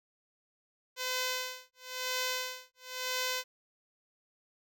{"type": "tone with tremolo", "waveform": "5% pulse", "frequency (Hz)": 509, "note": "C5", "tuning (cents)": -48, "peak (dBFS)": -19, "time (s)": [0.96, 3.44], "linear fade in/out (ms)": 50, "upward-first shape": "sine", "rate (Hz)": 0.99, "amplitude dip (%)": 100, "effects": []}